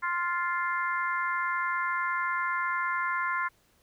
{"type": "harmonic tone", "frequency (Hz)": 349.2, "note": "F4", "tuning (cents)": 0, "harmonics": [3, 4, 5, 6], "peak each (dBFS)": [-30, -32, -34, -36], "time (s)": [0.02, 3.49], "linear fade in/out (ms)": 20, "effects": ["pink hiss -66 dBFS RMS until 3.82 s"]}